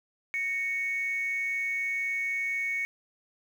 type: tone pair together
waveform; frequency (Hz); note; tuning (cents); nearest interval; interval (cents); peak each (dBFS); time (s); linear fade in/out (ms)
sine; 1866 / 2219; A#6 / C#7; +1 / +1; minor third; 300; -36 / -27; 0.34-2.85; 0
effects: tanh soft clip ceiling -23 dBFS + 9-bit